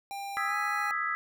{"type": "tone with pitch glide", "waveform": "square", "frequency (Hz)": [796, 825], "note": ["G5", "G#5"], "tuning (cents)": [26, -12], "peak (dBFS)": -36, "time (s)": [0.11, 0.91], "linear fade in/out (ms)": 0, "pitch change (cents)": 62, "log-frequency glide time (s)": [0.46, 0.55]}
{"type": "chord", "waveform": "sine", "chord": "E major seventh", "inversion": "third", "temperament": "equal", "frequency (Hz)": [1244.5, 1318.5, 1661.2, 1975.5], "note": ["D#6", "E6", "G#6", "B6"], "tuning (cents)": [0, 0, 0, 0], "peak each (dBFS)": [-34, -33, -36, -33], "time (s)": [0.37, 1.15], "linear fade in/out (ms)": 0}
{"effects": []}